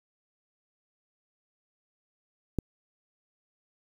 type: click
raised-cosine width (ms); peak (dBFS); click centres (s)
3; -14; 2.587
effects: 8-bit

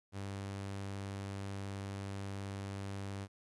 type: tone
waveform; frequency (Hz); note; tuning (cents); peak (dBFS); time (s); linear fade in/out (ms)
sawtooth; 98.6; G2; +11; -36; 0.12-3.28; 50
effects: resampled to 24000 Hz + 13-bit

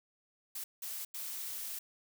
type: noise bursts at uneven times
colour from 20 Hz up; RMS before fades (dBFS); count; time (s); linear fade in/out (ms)
blue; -41; 3; 0.55-0.64 / 0.82-1.05 / 1.14-1.79; 5
effects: none

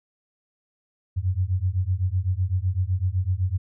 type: beating tone pair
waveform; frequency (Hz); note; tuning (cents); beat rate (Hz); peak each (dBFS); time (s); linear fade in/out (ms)
sine; 88.8 / 96.7; F2 / G2; +29 / -23; 7.9; -24; 1.16-3.58; 20
effects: none

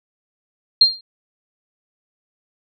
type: tone with exponential decay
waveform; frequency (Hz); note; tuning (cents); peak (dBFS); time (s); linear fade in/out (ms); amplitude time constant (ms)
sine; 4196; C8; +4; -4; 0.81-1.01; 5; 43
effects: none

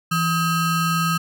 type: ring-modulated tone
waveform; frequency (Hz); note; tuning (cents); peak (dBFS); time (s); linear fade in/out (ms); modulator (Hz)
square; 718; F5; +48; -16; 0.11-1.18; 10; 552
effects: none

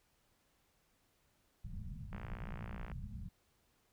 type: low-pass noise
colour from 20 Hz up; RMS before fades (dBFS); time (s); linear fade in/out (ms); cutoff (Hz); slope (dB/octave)
pink; -45; 1.64-3.29; 10; 220; 96
type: click train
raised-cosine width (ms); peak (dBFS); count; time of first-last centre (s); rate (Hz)
0.5; -34; 47; 2.13-2.916; 58.5
effects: pink hiss -75 dBFS RMS until 3.92 s

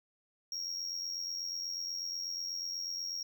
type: tone with amplitude modulation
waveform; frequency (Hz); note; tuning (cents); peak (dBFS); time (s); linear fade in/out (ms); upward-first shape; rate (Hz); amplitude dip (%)
triangle; 5588; F8; 0; -32; 0.52-3.23; 2; sine; 88.2; 60
effects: none

